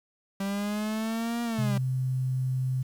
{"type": "linear two-way sweep", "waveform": "45% pulse", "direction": "up then down", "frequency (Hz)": [195, 237.6, 195], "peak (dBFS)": -28, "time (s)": [0.4, 1.78], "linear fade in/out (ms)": 5, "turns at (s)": 1.43}
{"type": "tone", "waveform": "sine", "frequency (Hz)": 129.4, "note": "C3", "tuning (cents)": -19, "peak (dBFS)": -25, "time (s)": [1.58, 2.83], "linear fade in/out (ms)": 10}
{"effects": ["9-bit"]}